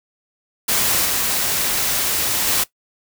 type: noise with level steps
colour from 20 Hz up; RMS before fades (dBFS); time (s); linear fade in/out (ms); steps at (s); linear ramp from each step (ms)
white; -18 / -20 / -18; 0.68-2.64; 10; 1.05 / 2.47; 5
effects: noise-tail reverb RT60 0.1 s tail -17 dB re dry